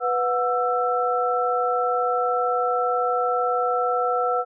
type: tone cluster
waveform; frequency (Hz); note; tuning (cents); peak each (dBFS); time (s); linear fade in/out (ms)
sine; 495.2 / 728 / 1331; B4 / F#5 / E6; +5 / -28 / +16; -24; 0-4.45; 50
effects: none